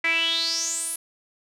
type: tone with band-pass filter sweep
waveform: sawtooth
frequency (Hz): 330.6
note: E4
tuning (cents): +5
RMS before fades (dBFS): -25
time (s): 0.04-0.96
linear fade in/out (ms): 5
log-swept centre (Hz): 2100 to 11000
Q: 8.8
effects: none